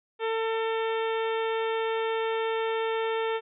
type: harmonic tone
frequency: 448.6 Hz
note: A4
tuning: 34 cents sharp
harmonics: 1 / 2 / 3 / 4 / 5 / 6 / 7 / 8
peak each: -27 / -33 / -37 / -39 / -41 / -43 / -44 / -45 dBFS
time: 0.19-3.41 s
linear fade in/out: 50 ms
effects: none